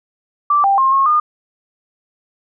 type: tone with pitch steps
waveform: sine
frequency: 1169 / 790 / 1065 / 1086 / 1217 Hz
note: D6 / G5 / C6 / C#6 / D#6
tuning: -8 / +13 / +30 / -36 / -39 cents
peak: -10 dBFS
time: 0.5-1.2 s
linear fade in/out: 5 ms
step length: 140 ms
effects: none